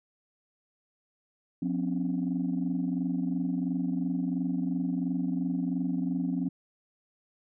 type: tone cluster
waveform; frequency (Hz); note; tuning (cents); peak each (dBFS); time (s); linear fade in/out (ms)
sine; 178.3 / 256.9 / 279.8; F3 / C4 / C#4; +36 / -32 / +16; -30 / -30 / -32; 1.62-6.49; 5
effects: tanh soft clip ceiling -20 dBFS